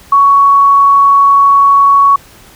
sine tone, 1117 Hz, C#6, 13 cents sharp, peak -3 dBFS, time 0.12-2.16 s, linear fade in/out 5 ms, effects pink hiss -39 dBFS RMS until 2.55 s

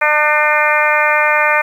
harmonic tone, 300.8 Hz, D4, 42 cents sharp, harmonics 2 / 3 / 4 / 5 / 6 / 7 / 8, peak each -18 / -18 / -18 / -18 / -18 / -18 / -18 dBFS, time 0.01-1.62 s, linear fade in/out 10 ms, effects 7-bit

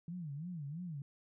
sine tone with vibrato, 159.1 Hz, D#3, 39 cents sharp, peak -40 dBFS, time 0.08-1.02 s, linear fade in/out 2 ms, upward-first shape sine, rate 3 Hz, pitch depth 230 cents each way, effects none

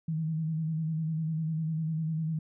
sine tone with vibrato, 159.1 Hz, D#3, 39 cents sharp, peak -28 dBFS, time 0.08-2.39 s, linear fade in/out 5 ms, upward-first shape square, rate 10 Hz, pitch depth 37 cents each way, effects none

